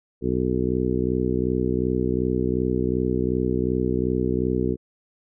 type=harmonic tone; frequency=62.7 Hz; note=B1; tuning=27 cents sharp; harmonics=1 / 2 / 3 / 4 / 5 / 6 / 7; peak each=-30 / -29 / -28 / -27 / -29 / -26 / -29 dBFS; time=0.21-4.77 s; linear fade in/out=50 ms; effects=none